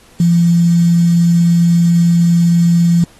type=tone with quantisation; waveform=sine; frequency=170.9 Hz; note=F3; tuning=37 cents flat; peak=-7 dBFS; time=0.2-3.04 s; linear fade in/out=2 ms; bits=5; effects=pink hiss -46 dBFS RMS until 3.19 s + AAC 32 kbps